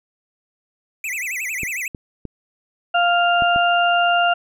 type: tone with vibrato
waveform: square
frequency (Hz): 2283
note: D7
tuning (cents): -50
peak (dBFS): -24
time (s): 1.04-1.88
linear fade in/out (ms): 2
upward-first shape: sine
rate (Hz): 11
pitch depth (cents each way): 270
type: clicks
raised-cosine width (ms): 3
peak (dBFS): -17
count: 5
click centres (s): 1.633 / 1.948 / 2.253 / 3.422 / 3.561
type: harmonic tone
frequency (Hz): 698.5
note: F5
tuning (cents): 0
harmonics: 1 / 2 / 4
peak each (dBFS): -16 / -19 / -22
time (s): 2.94-4.34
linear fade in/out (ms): 10
effects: none